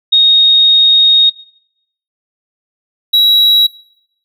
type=tone pair in turn; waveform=sine / triangle; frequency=3729 / 3879 Hz; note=A#7 / B7; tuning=0 / -32 cents; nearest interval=minor second; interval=68 cents; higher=second; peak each=-4 dBFS; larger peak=neither; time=0.12-1.3 / 3.13-3.67 s; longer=first; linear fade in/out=10 ms; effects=noise-tail reverb RT60 0.8 s tail -22 dB re dry